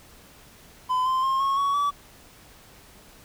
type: tone with pitch steps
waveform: triangle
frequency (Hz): 1014 / 1039.5 / 1065.6 / 1092.4 / 1119.9 / 1148.1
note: B5 / C6 / C6 / C#6 / C#6 / D6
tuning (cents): +45 / -12 / +31 / -26 / +17 / -40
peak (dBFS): -19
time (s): 0.89-1.91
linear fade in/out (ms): 20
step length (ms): 170
effects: pink hiss -51 dBFS RMS until 3.24 s